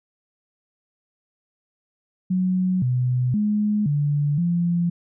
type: tone with pitch steps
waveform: sine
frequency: 184.5 / 125.5 / 209.7 / 145.6 / 172.5 Hz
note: F#3 / B2 / G#3 / D3 / F3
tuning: -5 / +28 / +17 / -15 / -21 cents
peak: -18 dBFS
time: 2.3-4.9 s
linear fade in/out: 10 ms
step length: 520 ms
effects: none